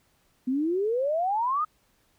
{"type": "exponential sweep", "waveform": "sine", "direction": "up", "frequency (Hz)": [246.9, 1281], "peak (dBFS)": -23, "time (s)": [0.47, 1.65], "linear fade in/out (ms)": 10, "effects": ["pink hiss -67 dBFS RMS until 2.18 s"]}